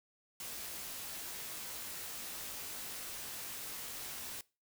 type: noise with comb filter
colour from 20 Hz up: white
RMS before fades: -44 dBFS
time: 0.4-4.41 s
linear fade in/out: 2 ms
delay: 18 ms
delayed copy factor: -0.55
effects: noise-tail reverb RT60 0.3 s tail -22 dB re dry